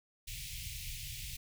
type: band-stop noise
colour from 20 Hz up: pink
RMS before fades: -43 dBFS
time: 0.27-1.37 s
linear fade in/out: 10 ms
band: 140 to 2200 Hz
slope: 48 dB/octave
effects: none